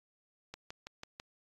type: click train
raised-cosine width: 0.2 ms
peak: -26 dBFS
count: 5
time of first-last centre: 0.54-1.199 s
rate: 6.07 Hz
effects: AAC 32 kbps